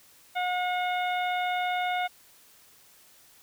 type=harmonic tone; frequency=723 Hz; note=F#5; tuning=40 cents flat; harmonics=1 / 2 / 3 / 4 / 5; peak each=-27 / -35 / -34 / -42 / -40 dBFS; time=0.35-2.08 s; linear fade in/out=20 ms; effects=white hiss -57 dBFS RMS until 3.42 s